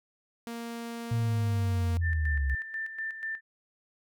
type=tone; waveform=sawtooth; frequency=233.1 Hz; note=A#3; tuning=in tune; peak=-32 dBFS; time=0.47-1.97 s; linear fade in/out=0 ms
type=linear sweep; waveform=sine; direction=down; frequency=116.54 to 65.41 Hz; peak=-25 dBFS; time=1.11-2.55 s; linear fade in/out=5 ms
type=tone with tremolo; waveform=sine; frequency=1782 Hz; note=A6; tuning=22 cents sharp; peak=-31 dBFS; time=2.01-3.41 s; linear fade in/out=50 ms; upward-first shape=square; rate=4.1 Hz; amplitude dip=60%
effects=none